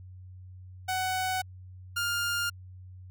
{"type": "tone pair in turn", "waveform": "sawtooth", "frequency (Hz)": [747, 1406.2], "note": ["F#5", "F6"], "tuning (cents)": [16, 11], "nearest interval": "major seventh", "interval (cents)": 1095, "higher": "second", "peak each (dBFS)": -24, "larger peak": "neither", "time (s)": [[0.88, 1.42], [1.96, 2.5]], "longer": "neither", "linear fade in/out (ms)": 10, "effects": ["added 92 Hz sine -44 dBFS peak until 3.1 s"]}